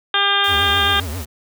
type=harmonic tone; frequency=400.6 Hz; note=G4; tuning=38 cents sharp; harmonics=1 / 2 / 3 / 4 / 5 / 6 / 7 / 8 / 9; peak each=-29 / -24 / -21 / -20 / -29 / -29 / -27 / -20 / -21 dBFS; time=0.14-1 s; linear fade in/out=2 ms
type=noise; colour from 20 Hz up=white; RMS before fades=-36 dBFS; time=0.44-1.25 s; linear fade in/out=2 ms
type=tone with vibrato; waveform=square; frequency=82.9 Hz; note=E2; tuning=10 cents sharp; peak=-25 dBFS; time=0.47-1.26 s; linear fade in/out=50 ms; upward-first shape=triangle; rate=7.5 Hz; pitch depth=280 cents each way
effects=none